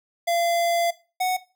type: tone pair in turn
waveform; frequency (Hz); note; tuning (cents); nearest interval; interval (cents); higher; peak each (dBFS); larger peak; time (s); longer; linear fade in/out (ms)
square; 684 / 738.7; F5 / F#5; -36 / -3; minor second; 133; second; -21; neither; 0.27-0.91 / 1.2-1.37; first; 10
effects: noise-tail reverb RT60 0.3 s tail -17 dB re dry